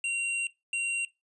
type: tone pair in turn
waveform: square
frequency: 2755 / 2755 Hz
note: F7 / F7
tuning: -24 / -24 cents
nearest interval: unison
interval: 0 cents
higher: neither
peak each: -28 dBFS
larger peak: neither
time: 0.04-0.47 / 0.73-1.05 s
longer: first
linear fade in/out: 2 ms
effects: noise-tail reverb RT60 0.2 s tail -19 dB re dry + resampled to 24000 Hz